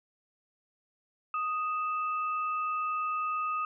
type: tone pair together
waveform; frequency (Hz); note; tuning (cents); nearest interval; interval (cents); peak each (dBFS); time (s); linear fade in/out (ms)
sine; 1244.5 / 2637; D#6 / E7; 0 / 0; octave + minor second; 1300; -29 / -40; 1.34-3.65; 2
effects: none